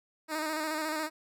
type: tone with vibrato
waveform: 10% pulse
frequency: 311 Hz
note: D#4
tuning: 1 cent flat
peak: -23 dBFS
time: 0.28-1.1 s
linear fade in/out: 50 ms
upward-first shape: square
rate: 14 Hz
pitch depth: 34 cents each way
effects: none